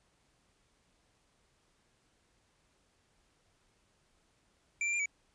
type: tone with pitch steps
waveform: square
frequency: 2349 / 2363 / 2394 / 2281 Hz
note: D7 / D7 / D7 / C#7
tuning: 0 / +10 / +33 / +49 cents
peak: -31 dBFS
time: 4.81-5.058 s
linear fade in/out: 2 ms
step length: 62 ms
effects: pink hiss -72 dBFS RMS until 5.34 s + resampled to 22050 Hz